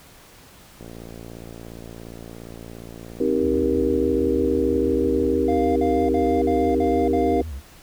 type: click train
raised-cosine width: 2 ms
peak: -25 dBFS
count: 260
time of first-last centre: 0.81-5.338 s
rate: 57.2 Hz
type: chord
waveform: sine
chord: C minor seventh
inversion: none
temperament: just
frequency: 261.6 / 314 / 392.4 / 470.9 Hz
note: C4 / Eb4 / G4 / Bb4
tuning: 0 / +16 / +2 / +18 cents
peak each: -24 / -24 / -23 / -23 dBFS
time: 3.2-7.42 s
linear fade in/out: 5 ms
type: tone with vibrato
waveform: triangle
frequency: 73.1 Hz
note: D2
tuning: 7 cents flat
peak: -27 dBFS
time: 3.4-7.62 s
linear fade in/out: 50 ms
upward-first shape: sine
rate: 6.2 Hz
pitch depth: 200 cents each way
type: tone bursts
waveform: triangle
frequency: 698.5 Hz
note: F5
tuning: in tune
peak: -22 dBFS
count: 6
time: 5.48-7.41 s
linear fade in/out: 5 ms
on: 280 ms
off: 50 ms
effects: pink hiss -48 dBFS RMS until 7.82 s